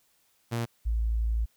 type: tone pair in turn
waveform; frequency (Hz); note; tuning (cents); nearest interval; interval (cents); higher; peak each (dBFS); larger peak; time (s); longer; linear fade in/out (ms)
sawtooth / sine; 117 / 55.96; A#2 / A1; +7 / +30; octave + minor second; 1277; first; -24; neither; 0.51-0.66 / 0.85-1.46; second; 20
effects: white hiss -68 dBFS RMS until 1.56 s